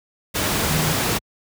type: tone in noise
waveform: sine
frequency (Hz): 154.9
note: D#3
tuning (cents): -7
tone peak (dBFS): -22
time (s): 0.68-0.93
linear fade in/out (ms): 20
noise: pink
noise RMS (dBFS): -21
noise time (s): 0.34-1.19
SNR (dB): -4
effects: high-pass 60 Hz 12 dB/octave